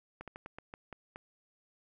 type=slowing click train; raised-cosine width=0.5 ms; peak=-29 dBFS; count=8; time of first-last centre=0.21-1.159 s; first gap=67 ms; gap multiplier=1.23; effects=none